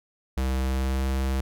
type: tone with pitch glide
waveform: square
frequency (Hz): 65.41 to 66.28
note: C2 to C2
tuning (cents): 0 to +23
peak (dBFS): -24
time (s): 0.37-1.41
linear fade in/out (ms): 5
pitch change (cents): +23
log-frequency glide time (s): 0.65-1.06
effects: none